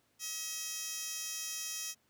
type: tone with high-pass filter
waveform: 15% pulse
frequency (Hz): 638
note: D#5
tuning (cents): +43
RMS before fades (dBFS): -40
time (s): 0.19-1.95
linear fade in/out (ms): 50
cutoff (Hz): 4700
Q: 1.7
effects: pink hiss -73 dBFS RMS until 2.09 s + high-pass 80 Hz 12 dB/octave